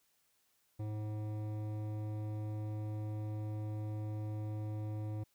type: tone with hard clipping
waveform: sine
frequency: 106.6 Hz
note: G#2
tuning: 46 cents sharp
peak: -39 dBFS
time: 0.79-5.24 s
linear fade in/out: 10 ms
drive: 13 dB
effects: white hiss -75 dBFS RMS until 5.34 s